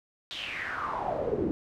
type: noise with band-pass filter sweep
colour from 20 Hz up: brown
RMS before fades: -32 dBFS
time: 0.31-1.51 s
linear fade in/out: 0 ms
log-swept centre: 3700 to 300 Hz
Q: 6.1
effects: none